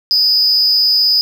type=tone with amplitude modulation; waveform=triangle; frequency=4978 Hz; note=D#8; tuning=in tune; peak=-4 dBFS; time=0.11-1.21 s; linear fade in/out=0 ms; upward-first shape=sine; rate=239 Hz; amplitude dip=80%; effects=tanh soft clip ceiling -1 dBFS + 7-bit